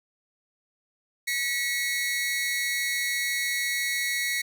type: tone pair together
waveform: sawtooth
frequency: 1934 / 2200 Hz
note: B6 / C#7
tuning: -37 / -14 cents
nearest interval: major second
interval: 223 cents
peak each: -25 dBFS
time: 1.27-4.42 s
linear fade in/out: 10 ms
effects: none